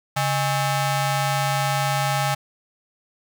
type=ring-modulated tone; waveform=sawtooth; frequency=480 Hz; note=B4; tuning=49 cents flat; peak=-13 dBFS; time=0.16-2.35 s; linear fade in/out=10 ms; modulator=341 Hz; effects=none